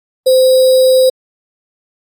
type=tone with sample-and-hold; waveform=sine; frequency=517 Hz; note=C5; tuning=21 cents flat; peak=-5 dBFS; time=0.26-1.1 s; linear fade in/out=10 ms; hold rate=4410 Hz; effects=AAC 64 kbps